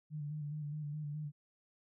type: tone with vibrato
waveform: sine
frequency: 149.3 Hz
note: D3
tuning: 29 cents sharp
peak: -38 dBFS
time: 0.1-1.32 s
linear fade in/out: 50 ms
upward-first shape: square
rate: 4.8 Hz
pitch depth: 35 cents each way
effects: none